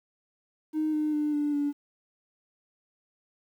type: tone with pitch steps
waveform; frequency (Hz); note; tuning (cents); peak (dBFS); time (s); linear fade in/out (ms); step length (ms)
triangle; 310 / 304.5 / 299.1 / 293.8 / 288.6; D#4 / D#4 / D4 / D4 / D4; -6 / -37 / +32 / +1 / -30; -21; 0.73-1.73; 50; 200
effects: tanh soft clip ceiling -22 dBFS + 10-bit